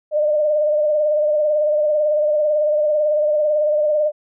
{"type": "tone with vibrato", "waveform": "sine", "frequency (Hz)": 603, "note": "D5", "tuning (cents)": 46, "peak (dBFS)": -14, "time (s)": [0.11, 4.12], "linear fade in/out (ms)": 50, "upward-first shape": "sine", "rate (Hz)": 18, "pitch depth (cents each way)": 42, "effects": []}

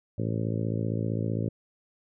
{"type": "harmonic tone", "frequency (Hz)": 55.4, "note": "A1", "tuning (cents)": 13, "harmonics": [2, 3, 4, 5, 6, 7, 8, 9, 10], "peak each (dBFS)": [-29, -33, -35, -37, -39, -40, -41, -42, -43], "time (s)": [0.18, 1.49], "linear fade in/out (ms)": 5, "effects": []}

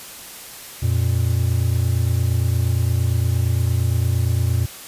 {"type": "tone pair together", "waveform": "triangle", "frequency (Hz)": [87.86, 116.54], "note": ["F2", "A#2"], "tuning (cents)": [11, 0], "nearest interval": "perfect fourth", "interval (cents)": 489, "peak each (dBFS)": -17, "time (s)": [0.82, 4.66], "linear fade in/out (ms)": 10, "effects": ["white hiss -37 dBFS RMS until 4.87 s", "resampled to 32000 Hz"]}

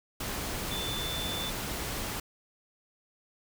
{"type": "tone in noise", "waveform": "sine", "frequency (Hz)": 3520, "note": "A7", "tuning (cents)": 0, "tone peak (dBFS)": -35, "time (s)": [0.71, 1.5], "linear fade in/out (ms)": 5, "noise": "pink", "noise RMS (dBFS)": -35, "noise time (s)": [0.2, 2.2], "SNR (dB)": -3, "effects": []}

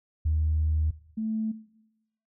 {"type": "tone pair in turn", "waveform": "sine", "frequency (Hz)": [77.78, 219.4], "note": ["D#2", "A3"], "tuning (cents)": [0, -5], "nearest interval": "octave + tritone", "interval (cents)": 1795, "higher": "second", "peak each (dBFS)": [-21, -27], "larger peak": "first", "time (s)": [[0.25, 0.91], [1.17, 1.52]], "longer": "first", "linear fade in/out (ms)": 10, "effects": ["noise-tail reverb RT60 0.9 s tail -18 dB re dry", "tanh soft clip ceiling -17 dBFS"]}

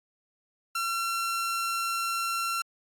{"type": "tone", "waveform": "sawtooth", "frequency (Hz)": 1360, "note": "F6", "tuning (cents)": -46, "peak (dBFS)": -24, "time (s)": [0.75, 2.62], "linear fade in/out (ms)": 5, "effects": ["AAC 64 kbps"]}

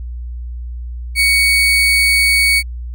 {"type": "tone", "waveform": "35% pulse", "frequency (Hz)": 2235, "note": "C#7", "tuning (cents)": 14, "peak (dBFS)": -8, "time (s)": [1.15, 2.63], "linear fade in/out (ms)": 50, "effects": ["added 60 Hz sine -23 dBFS peak until 2.94 s"]}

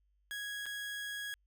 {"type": "tone with dropouts", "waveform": "30% pulse", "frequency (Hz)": 1658, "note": "G#6", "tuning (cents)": -3, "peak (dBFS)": -36, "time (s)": [0.31, 1.34], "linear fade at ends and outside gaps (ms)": 0, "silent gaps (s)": [0.657, 0.664], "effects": ["added 50 Hz sine -70 dBFS peak until 1.46 s"]}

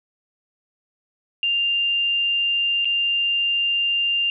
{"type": "tone with dropouts", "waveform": "sine", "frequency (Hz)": 2794, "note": "F7", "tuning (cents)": 0, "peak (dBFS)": -18, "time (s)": [1.43, 4.3], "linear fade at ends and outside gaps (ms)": 1, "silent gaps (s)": [2.847, 2.854], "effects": []}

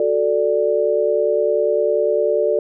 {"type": "chord", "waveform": "sine", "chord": "D major", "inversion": "first", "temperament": "equal", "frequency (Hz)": [370, 440, 587.3], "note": ["F#4", "A4", "D5"], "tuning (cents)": [0, 0, 0], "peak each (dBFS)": [-22, -18, -18], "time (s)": [0, 2.59], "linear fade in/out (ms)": 2, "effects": []}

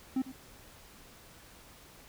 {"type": "tone with echo", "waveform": "triangle", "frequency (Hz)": 261.6, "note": "C4", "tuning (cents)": 0, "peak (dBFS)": -25, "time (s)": [0.16, 0.22], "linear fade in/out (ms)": 5, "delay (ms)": 100, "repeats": 1, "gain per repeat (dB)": -15, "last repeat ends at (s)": 0.32, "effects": ["pink hiss -55 dBFS RMS until 2.08 s"]}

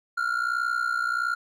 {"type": "ring-modulated tone", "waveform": "triangle", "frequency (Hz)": 1400, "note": "F6", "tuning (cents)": 4, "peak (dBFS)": -19, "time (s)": [0.17, 1.35], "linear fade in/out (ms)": 10, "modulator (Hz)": 30.7, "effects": []}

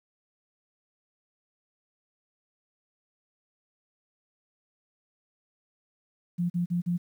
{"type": "tone bursts", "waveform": "sine", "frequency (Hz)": 174.61, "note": "F3", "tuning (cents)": 0, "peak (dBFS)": -24, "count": 4, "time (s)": [6.38, 6.98], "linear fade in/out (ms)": 20, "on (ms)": 120, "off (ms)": 40, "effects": ["10-bit"]}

